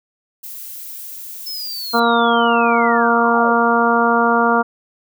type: noise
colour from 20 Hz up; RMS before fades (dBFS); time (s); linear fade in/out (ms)
violet; -32; 0.43-2; 10
type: linear sweep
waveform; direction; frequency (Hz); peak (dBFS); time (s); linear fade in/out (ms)
sine; down; 5280 to 440; -25; 1.46-3.53; 10
type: harmonic tone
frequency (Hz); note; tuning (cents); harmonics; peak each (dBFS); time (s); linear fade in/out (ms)
233.9; A#3; +6; 1 / 2 / 3 / 4 / 5 / 6; -19 / -19 / -19 / -19 / -19 / -19; 1.93-4.63; 20
effects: none